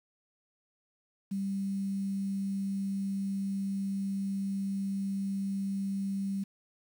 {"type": "tone with quantisation", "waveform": "sine", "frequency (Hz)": 196, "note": "G3", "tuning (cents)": 0, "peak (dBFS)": -30, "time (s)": [1.31, 6.44], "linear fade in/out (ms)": 10, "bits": 9, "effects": []}